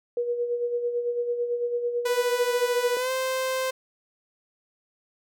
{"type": "tone with tremolo", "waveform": "sine", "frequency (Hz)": 480.3, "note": "B4", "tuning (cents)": -48, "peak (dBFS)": -22, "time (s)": [0.17, 2.97], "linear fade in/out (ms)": 2, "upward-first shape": "sine", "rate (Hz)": 9, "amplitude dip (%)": 55}
{"type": "tone with pitch glide", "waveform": "sawtooth", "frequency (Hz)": [493.9, 520.6], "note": ["B4", "C5"], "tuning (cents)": [0, -9], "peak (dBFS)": -21, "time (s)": [2.05, 3.71], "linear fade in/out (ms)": 10, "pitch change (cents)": 91, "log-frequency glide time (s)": [2.96, 3.11]}
{"effects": []}